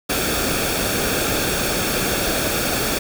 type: noise with comb filter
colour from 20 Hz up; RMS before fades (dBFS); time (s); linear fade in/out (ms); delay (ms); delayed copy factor
pink; -21; 0.09-2.99; 10; 1; -0.55
effects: none